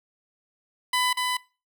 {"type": "tone with echo", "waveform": "15% pulse", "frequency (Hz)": 1000, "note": "B5", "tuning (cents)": 21, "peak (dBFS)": -15, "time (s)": [0.93, 1.13], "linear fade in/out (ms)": 5, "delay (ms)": 240, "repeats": 1, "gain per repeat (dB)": -3, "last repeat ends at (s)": 1.37, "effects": ["noise-tail reverb RT60 0.3 s tail -20 dB re dry"]}